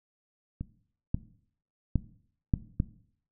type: clicks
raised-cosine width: 5 ms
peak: -22 / -14 / -12 / -10 / -13 dBFS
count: 5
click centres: 0.61 / 1.145 / 1.957 / 2.538 / 2.801 s
effects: noise-tail reverb RT60 0.6 s tail -17 dB re dry